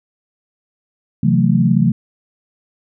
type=chord; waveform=sine; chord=F# half-diminished seventh; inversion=second; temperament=just; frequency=133.2 / 166.5 / 185 / 222 Hz; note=C3 / E3 / F#3 / A3; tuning=+31 / +18 / 0 / +16 cents; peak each=-16 dBFS; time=1.23-1.92 s; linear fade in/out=5 ms; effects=none